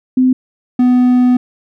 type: tone pair in turn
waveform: sine / triangle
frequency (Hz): 256.3 / 249.1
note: C4 / B3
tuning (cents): -36 / +15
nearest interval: unison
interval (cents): 49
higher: first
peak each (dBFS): -7 / -5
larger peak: second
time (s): 0.17-0.33 / 0.79-1.37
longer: second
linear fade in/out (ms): 5
effects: none